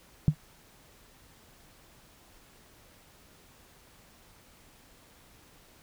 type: tone with exponential decay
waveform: sine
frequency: 150 Hz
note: D3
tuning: 37 cents sharp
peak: -13 dBFS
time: 0.28-0.35 s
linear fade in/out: 0 ms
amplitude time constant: 15 ms
effects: pink hiss -58 dBFS RMS until 5.82 s